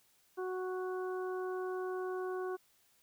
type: harmonic tone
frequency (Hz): 370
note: F#4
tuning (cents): 0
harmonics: 1 / 2 / 3 / 4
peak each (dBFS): -36 / -46 / -46 / -49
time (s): 0.37-2.57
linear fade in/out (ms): 20
effects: white hiss -70 dBFS RMS until 3.02 s